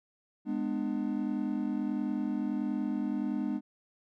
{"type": "chord", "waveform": "triangle", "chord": "G# diminished", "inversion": "none", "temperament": "just", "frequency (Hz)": [207.7, 249.2, 299], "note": ["G#3", "B3", "D4"], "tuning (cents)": [0, 16, 31], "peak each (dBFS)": -32, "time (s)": [0.45, 3.61], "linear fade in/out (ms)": 50, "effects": []}